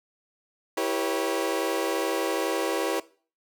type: chord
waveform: 30% pulse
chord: C# half-diminished seventh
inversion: first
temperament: equal with one note detuned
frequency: 329.6 / 392 / 482.6 / 554.4 Hz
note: E4 / G4 / B4 / C#5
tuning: 0 / 0 / -40 / 0 cents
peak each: -28 dBFS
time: 0.77-3 s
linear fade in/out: 5 ms
effects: noise-tail reverb RT60 0.4 s tail -19 dB re dry